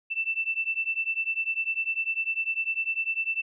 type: beating tone pair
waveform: sine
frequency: 2661 / 2671 Hz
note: E7 / E7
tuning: +16 / +22 cents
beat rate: 10 Hz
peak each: -29 dBFS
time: 0.1-3.42 s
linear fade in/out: 20 ms
effects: none